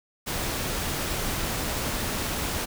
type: noise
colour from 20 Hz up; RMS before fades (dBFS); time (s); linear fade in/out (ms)
pink; -29; 0.26-2.66; 20
effects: none